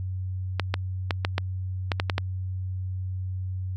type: clicks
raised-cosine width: 0.3 ms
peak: -8 dBFS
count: 9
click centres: 0.597 / 0.741 / 1.108 / 1.249 / 1.381 / 1.918 / 1.999 / 2.098 / 2.181 s
effects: added 93 Hz sine -28 dBFS peak until 3.76 s